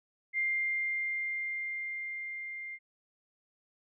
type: tone with level ramp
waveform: sine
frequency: 2100 Hz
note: C7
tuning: 6 cents sharp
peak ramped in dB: -27 to -39 dBFS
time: 0.33-2.79 s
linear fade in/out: 50 ms
effects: none